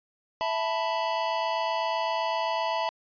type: chord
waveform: square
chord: E suspended fourth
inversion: none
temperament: equal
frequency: 659.3 / 880 / 987.8 Hz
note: E5 / A5 / B5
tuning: 0 / 0 / 0 cents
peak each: -31 dBFS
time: 0.41-2.89 s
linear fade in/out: 0 ms
effects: resampled to 11025 Hz